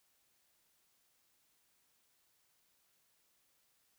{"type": "silence", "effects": ["white hiss -75 dBFS RMS until 3.98 s"]}